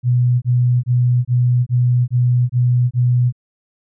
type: tone bursts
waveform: sine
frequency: 123.3 Hz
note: B2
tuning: 2 cents flat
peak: -11 dBFS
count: 8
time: 0.03-3.325 s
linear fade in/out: 50 ms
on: 390 ms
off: 25 ms
effects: none